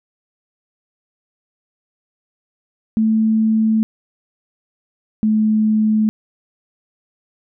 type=tone pair in turn; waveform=sine; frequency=220 / 216.1 Hz; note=A3 / A3; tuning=0 / -31 cents; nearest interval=unison; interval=31 cents; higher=first; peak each=-12 dBFS; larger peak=neither; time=2.97-3.83 / 5.23-6.09 s; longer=neither; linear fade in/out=0 ms; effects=none